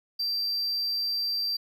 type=tone; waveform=triangle; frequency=4699 Hz; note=D8; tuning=in tune; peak=-25 dBFS; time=0.19-1.57 s; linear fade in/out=10 ms; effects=none